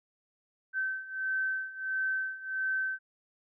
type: beating tone pair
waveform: sine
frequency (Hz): 1540 / 1541.5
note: G6 / G6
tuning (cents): -31 / -29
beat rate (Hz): 1.5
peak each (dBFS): -35 / -32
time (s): 0.73-2.99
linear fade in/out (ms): 50
effects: none